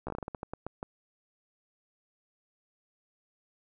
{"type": "slowing click train", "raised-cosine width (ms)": 1, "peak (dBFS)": -22, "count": 13, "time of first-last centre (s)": [0.07, 0.829], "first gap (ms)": 14, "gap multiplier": 1.25, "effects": []}